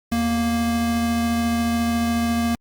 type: tone pair together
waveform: square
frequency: 82.41 / 233.1 Hz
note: E2 / A#3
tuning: 0 / 0 cents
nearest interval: octave + tritone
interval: 1800 cents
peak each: -30 / -20 dBFS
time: 0.12-2.55 s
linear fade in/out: 0 ms
effects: Opus 48 kbps